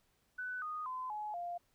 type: tone with pitch steps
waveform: sine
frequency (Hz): 1497 / 1237.2 / 1022.5 / 845 / 698.4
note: F#6 / D#6 / C6 / G#5 / F5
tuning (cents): +20 / -10 / -40 / +30 / 0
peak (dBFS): -38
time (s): 0.38-1.58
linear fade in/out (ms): 10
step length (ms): 240
effects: pink hiss -75 dBFS RMS until 1.74 s